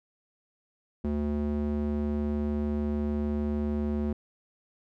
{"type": "tone with band-pass filter", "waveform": "square", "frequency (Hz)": 73.42, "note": "D2", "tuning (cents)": 0, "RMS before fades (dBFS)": -29, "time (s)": [1.04, 4.13], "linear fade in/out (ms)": 5, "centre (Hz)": 250, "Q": 1.4, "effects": []}